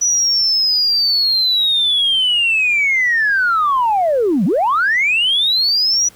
sine linear two-way sweep, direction down then up, 5920 to 160 to 5920 Hz, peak -11 dBFS, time 0.01-6.09 s, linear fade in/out 10 ms, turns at 4.45 s, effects tanh soft clip ceiling -8 dBFS + pink hiss -46 dBFS RMS until 6.15 s

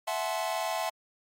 45% pulse chord, F# half-diminished seventh, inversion third, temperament equal with one note detuned, 659.3 / 740 / 863.4 / 1046.5 Hz, E5 / F#5 / A5 / C6, 0 / 0 / -33 / 0 cents, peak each -33 / -35 / -35 / -37 dBFS, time 0.07-0.9 s, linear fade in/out 10 ms, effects MP3 64 kbps

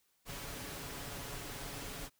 pink noise with comb filter, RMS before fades -44 dBFS, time 0.25-2.1 s, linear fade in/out 50 ms, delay 7.1 ms, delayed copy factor +0.5, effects white hiss -75 dBFS RMS until 2.19 s

